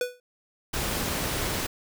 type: tone with exponential decay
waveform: square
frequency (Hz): 493.9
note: B4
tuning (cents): 0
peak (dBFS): -22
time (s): 0.01-0.2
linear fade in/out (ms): 2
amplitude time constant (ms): 41
type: noise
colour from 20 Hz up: pink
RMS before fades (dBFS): -29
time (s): 0.73-1.67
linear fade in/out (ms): 10
effects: none